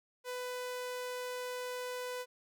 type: tone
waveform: sawtooth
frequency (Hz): 498.4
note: B4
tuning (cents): +16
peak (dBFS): -34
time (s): 0.24-2.26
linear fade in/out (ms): 50
effects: none